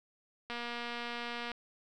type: click train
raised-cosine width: 0.3 ms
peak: -24 dBFS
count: 243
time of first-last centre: 0.5-1.517 s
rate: 238 Hz
effects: none